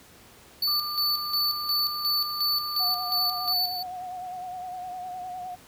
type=tone with tremolo; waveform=square; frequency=4487 Hz; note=C#8; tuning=20 cents sharp; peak=-23 dBFS; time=0.62-3.83 s; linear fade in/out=5 ms; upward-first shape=square; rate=2.8 Hz; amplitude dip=60%
type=tone; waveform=sine; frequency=1201 Hz; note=D6; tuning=38 cents sharp; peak=-33 dBFS; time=0.67-3.53 s; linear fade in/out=10 ms
type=tone with vibrato; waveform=sine; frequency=730 Hz; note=F#5; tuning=24 cents flat; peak=-33 dBFS; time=2.79-5.56 s; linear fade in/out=20 ms; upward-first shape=sine; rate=9.8 Hz; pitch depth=37 cents each way
effects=pink hiss -52 dBFS RMS until 5.67 s + high-pass 60 Hz 12 dB/octave